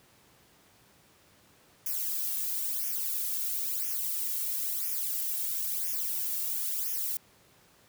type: noise with flanger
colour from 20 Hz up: violet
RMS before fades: -32 dBFS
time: 1.86-7.17 s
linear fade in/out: 2 ms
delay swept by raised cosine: 0.24 to 2.04 ms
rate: 0.99 Hz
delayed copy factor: -0.85
effects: pink hiss -61 dBFS RMS until 7.88 s + high-pass 80 Hz 12 dB/octave